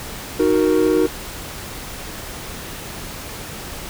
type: chord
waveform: triangle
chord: D# minor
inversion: none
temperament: equal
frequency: 311.1 / 370 / 466.2 Hz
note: D#4 / F#4 / A#4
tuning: 0 / 0 / 0 cents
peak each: -16 dBFS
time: 0.39-1.07 s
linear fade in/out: 10 ms
effects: pink hiss -32 dBFS RMS until 3.89 s